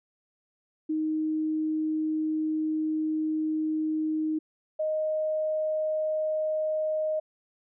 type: tone pair in turn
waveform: sine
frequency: 311.9 / 621.6 Hz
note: D#4 / D#5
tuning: +4 / -2 cents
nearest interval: octave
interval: 1194 cents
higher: second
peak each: -25 dBFS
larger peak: neither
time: 0.89-4.39 / 4.79-7.2 s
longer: first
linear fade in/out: 10 ms
effects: none